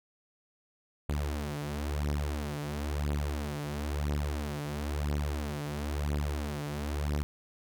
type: beating tone pair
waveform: sawtooth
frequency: 72.7 / 73.69 Hz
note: D2 / D2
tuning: -17 / +6 cents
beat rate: 0.99 Hz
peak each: -30 dBFS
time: 1.09-7.23 s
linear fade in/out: 0 ms
effects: none